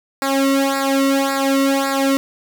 sawtooth tone with flanger, 273 Hz, C#4, 26 cents flat, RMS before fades -17 dBFS, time 0.22-2.17 s, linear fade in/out 0 ms, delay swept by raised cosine 0.32 to 1.25 ms, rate 1.8 Hz, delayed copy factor -0.95, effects none

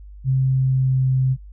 sine tone with pitch glide, 132.1 to 130.73 Hz, C3 to C3, +17 to -1 cents, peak -15 dBFS, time 0.24-1.37 s, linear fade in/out 50 ms, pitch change -18 cents, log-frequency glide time 0.38-1.1 s, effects noise-tail reverb RT60 0.1 s tail -23 dB re dry + added 50 Hz sine -37 dBFS peak until 1.52 s

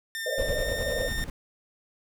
sawtooth tone with pitch glide, 1804 to 1819.7 Hz, A6 to A#6, +43 to -42 cents, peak -28 dBFS, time 0.15-1.24 s, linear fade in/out 0 ms, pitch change +15 cents, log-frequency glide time 0.44-0.68 s
pink band-pass noise, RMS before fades -31 dBFS, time 0.26-1.09 s, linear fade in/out 5 ms, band 480 to 620 Hz, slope 96 dB/octave
brown noise with tremolo, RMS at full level -31 dBFS, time 0.38-1.3 s, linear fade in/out 2 ms, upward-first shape square, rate 10 Hz, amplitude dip 45%
effects none

